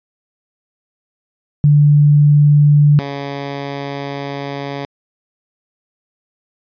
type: tone pair in turn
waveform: sine / 10% pulse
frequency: 146.83 / 140.5 Hz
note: D3 / C#3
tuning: 0 / +24 cents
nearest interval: minor second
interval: 76 cents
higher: first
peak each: -6 / -14 dBFS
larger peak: first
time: 1.64-2.99 / 2.99-4.85 s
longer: second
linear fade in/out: 0 ms
effects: resampled to 11025 Hz